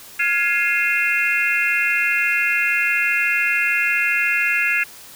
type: tone cluster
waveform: sine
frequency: 1408 / 1675 / 2116 / 2482 / 2707 Hz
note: F6 / G#6 / C7 / D#7 / E7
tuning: +14 / +14 / +19 / -5 / +45 cents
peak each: -26 / -22 / -21 / -23 / -23 dBFS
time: 0.19-4.84 s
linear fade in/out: 10 ms
effects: white hiss -41 dBFS RMS until 5.15 s